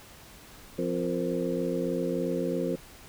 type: harmonic tone with a mistuned harmonic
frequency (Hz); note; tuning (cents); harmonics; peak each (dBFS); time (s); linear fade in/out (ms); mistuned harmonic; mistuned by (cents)
87.31; F2; 0; 2 / 3 / 4 / 5 / 6; -33 / -33 / -33 / -33 / -33; 0.78-2.76; 10; 5; +93
effects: pink hiss -50 dBFS RMS until 3.08 s